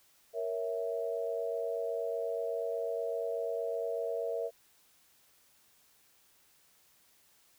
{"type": "chord", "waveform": "sine", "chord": "A# diminished", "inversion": "none", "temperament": "equal", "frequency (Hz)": [466.2, 554.4, 659.3], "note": ["A#4", "C#5", "E5"], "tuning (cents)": [0, 0, 0], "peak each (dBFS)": [-35, -39, -36], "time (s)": [0.33, 4.51], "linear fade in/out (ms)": 50, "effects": ["white hiss -66 dBFS RMS until 7.58 s"]}